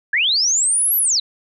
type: linear two-way sweep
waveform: sine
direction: up then down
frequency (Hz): 1610 to 11990 to 3772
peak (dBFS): -14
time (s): 0.13-1.2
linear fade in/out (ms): 5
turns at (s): 0.97
effects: none